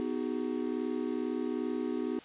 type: chord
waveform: triangle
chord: G# minor seventh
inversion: first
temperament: just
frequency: 249.2 / 311.5 / 373.8 / 415.3 Hz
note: B3 / D#4 / F#4 / G#4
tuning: +16 / +2 / +18 / 0 cents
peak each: -33 / -34 / -35 / -37 dBFS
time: 0-2.19 s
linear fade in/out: 0 ms
effects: white hiss -52 dBFS RMS until 2.24 s + resampled to 8000 Hz